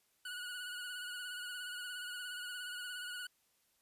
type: tone with vibrato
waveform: 25% pulse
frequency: 1463 Hz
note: F#6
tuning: 20 cents flat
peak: -38 dBFS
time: 0.25-3.27 s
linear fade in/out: 5 ms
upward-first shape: sine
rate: 17 Hz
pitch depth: 40 cents each way
effects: white hiss -75 dBFS RMS until 3.81 s + resampled to 32000 Hz

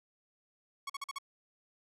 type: tone bursts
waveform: sawtooth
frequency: 1108.7 Hz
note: C#6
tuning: in tune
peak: -33 dBFS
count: 5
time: 0.87-1.185 s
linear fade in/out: 5 ms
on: 27 ms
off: 45 ms
effects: low-pass 11000 Hz 12 dB/octave

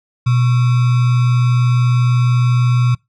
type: tone with sample-and-hold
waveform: sine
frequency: 123 Hz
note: B2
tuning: 7 cents flat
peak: -10 dBFS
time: 0.26-2.95 s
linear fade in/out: 10 ms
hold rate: 1225 Hz
effects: noise-tail reverb RT60 0.2 s tail -25 dB re dry + low-pass 5000 Hz 12 dB/octave

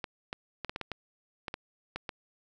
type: clicks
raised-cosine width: 0.3 ms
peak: -19 dBFS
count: 11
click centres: 0.042 / 0.329 / 0.647 / 0.695 / 0.761 / 0.813 / 0.917 / 1.482 / 1.541 / 1.96 / 2.092 s
effects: none

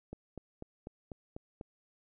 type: click train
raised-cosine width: 2 ms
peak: -29 dBFS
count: 7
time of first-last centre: 0.13-1.611 s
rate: 4.05 Hz
effects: none

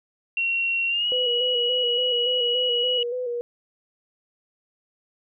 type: tone with pitch glide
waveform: sine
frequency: 2737 to 2917 Hz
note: F7 to F#7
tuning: -36 to -25 cents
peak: -21 dBFS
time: 0.37-3.03 s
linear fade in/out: 2 ms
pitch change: +111 cents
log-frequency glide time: 0.88-1.08 s
type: tone with vibrato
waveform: sine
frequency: 490 Hz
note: B4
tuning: 14 cents flat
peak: -25 dBFS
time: 1.12-3.41 s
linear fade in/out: 0 ms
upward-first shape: square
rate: 3.5 Hz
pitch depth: 41 cents each way
effects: none

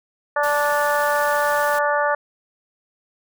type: harmonic tone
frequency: 292.2 Hz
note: D4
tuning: 9 cents flat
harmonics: 2 / 3 / 4 / 5 / 6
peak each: -21 / -23 / -24 / -25 / -26 dBFS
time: 0.36-2.15 s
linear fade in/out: 5 ms
type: noise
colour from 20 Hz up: white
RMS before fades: -34 dBFS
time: 0.43-1.79 s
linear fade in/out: 5 ms
effects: none

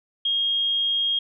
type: tone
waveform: sine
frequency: 3250 Hz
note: G#7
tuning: 38 cents flat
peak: -20 dBFS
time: 0.25-1.19 s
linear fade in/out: 5 ms
effects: none

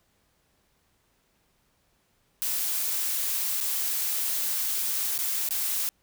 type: noise with dropouts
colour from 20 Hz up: blue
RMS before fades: -28 dBFS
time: 2.42-5.89 s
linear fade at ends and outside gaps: 0 ms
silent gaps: 3.603-3.61 / 5.178-5.189 / 5.488-5.508 s
effects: pink hiss -69 dBFS RMS until 6.02 s

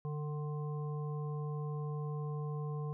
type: harmonic tone with a mistuned harmonic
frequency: 150 Hz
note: D3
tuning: 37 cents sharp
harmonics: 1 / 3 / 5 / 7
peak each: -36 / -45 / -53 / -50 dBFS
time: 0.05-2.93 s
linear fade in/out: 0 ms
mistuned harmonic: 1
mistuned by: -24 cents
effects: none

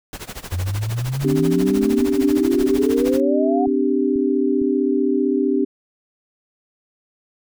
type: noise with tremolo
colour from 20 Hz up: pink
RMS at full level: -30 dBFS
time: 0.13-3.2 s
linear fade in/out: 0 ms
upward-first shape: sine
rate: 13 Hz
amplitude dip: 90%
type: exponential sweep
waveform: sine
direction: up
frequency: 86.6 to 741 Hz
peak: -20 dBFS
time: 0.52-3.66 s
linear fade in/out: 5 ms
type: chord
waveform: sine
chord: C suspended second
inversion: none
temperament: equal with one note detuned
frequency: 258.2 / 293.7 / 392 Hz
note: C4 / D4 / G4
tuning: -23 / 0 / 0 cents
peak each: -20 dBFS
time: 1.24-5.65 s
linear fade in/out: 10 ms
type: clicks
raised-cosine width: 5 ms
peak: -24 dBFS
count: 3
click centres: 3.674 / 4.159 / 4.617 s
effects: none

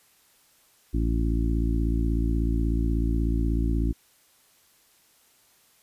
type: harmonic tone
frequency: 56.4 Hz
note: A1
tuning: 44 cents sharp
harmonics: 1 / 2 / 3 / 4 / 5 / 6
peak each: -23 / -31 / -34 / -34 / -31 / -35 dBFS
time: 0.93-3.93 s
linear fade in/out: 20 ms
effects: white hiss -61 dBFS RMS until 5.82 s + resampled to 32000 Hz

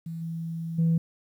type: tone with level steps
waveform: sine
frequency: 164.81 Hz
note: E3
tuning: in tune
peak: -32 / -30 / -18 dBFS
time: 0.06-0.98 s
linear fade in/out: 5 ms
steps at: 0.21 / 0.78 s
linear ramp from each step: 10 ms
effects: tanh soft clip ceiling -17 dBFS + 10-bit

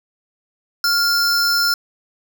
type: tone pair together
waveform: square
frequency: 1396.9 / 5295 Hz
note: F6 / E8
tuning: 0 / +7 cents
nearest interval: octave + major seventh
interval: 2307 cents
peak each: -18 dBFS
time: 0.84-1.74 s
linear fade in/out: 2 ms
effects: none

